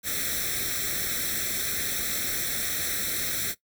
white noise with comb filter, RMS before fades -29 dBFS, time 0.03-3.55 s, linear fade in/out 50 ms, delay 0.52 ms, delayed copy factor +1, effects noise-tail reverb RT60 0.1 s tail -17 dB re dry

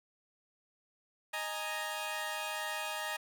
15% pulse chord, D# suspended fourth, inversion none, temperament equal, 622.3 / 830.6 / 932.3 Hz, D#5 / G#5 / A#5, 0 / 0 / 0 cents, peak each -34 dBFS, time 1.33-3.17 s, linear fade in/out 10 ms, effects none

